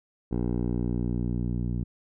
10% pulse tone with low-pass filter sweep, 60 Hz, B1, 49 cents flat, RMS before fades -28 dBFS, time 0.31-1.84 s, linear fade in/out 10 ms, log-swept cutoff 480 to 180 Hz, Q 0.86, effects none

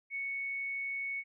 sine tone, 2217 Hz, C#7, in tune, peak -34 dBFS, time 0.1-1.24 s, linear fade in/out 50 ms, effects none

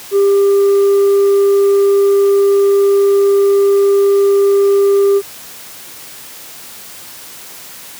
sine tone with tanh clipping, 398.1 Hz, G4, 27 cents sharp, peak -8 dBFS, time 0.11-5.22 s, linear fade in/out 50 ms, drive 2 dB, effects white hiss -33 dBFS RMS until 7.99 s + high-pass 80 Hz 12 dB/octave

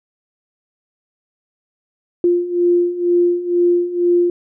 sine beating tone pair, 348.8 / 350.9 Hz, F4 / F4, -2 / +8 cents, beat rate 2.1 Hz, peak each -18 / -14 dBFS, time 2.24-4.3 s, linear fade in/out 2 ms, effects none

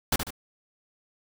pink noise with echo, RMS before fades -23 dBFS, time 0.12-0.16 s, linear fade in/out 5 ms, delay 73 ms, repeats 2, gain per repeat -7 dB, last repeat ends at 0.306 s, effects none

